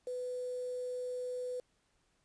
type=tone with quantisation; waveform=sine; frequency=498.6 Hz; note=B4; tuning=16 cents sharp; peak=-36 dBFS; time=0.07-1.6 s; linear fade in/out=2 ms; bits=9; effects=pink hiss -75 dBFS RMS until 2.24 s + resampled to 22050 Hz